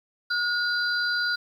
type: tone cluster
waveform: sine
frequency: 1442 / 4035 / 4747 Hz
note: F#6 / B7 / D8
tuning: -45 / +36 / +18 cents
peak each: -24 / -33 / -31 dBFS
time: 0.3-1.36 s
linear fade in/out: 10 ms
effects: 9-bit